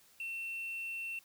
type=tone with quantisation; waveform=triangle; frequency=2700 Hz; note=E7; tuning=41 cents sharp; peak=-36 dBFS; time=0.2-1.19 s; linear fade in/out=2 ms; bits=11; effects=white hiss -64 dBFS RMS until 1.24 s